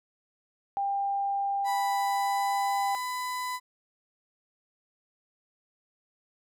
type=tone; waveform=sine; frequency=796 Hz; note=G5; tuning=26 cents sharp; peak=-26 dBFS; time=0.77-2.95 s; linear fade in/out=0 ms
type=tone with pitch glide; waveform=35% pulse; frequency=987.8 to 1001 Hz; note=B5 to B5; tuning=0 to +23 cents; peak=-29 dBFS; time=1.64-3.6 s; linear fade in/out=50 ms; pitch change=+23 cents; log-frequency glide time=1.75-2.81 s
effects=none